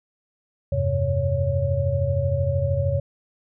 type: tone cluster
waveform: sine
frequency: 85.8 / 98.8 / 131.9 / 558 Hz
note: F2 / G2 / C3 / C#5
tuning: -30 / +14 / +14 / +11 cents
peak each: -25 dBFS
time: 0.72-3 s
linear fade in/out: 5 ms
effects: none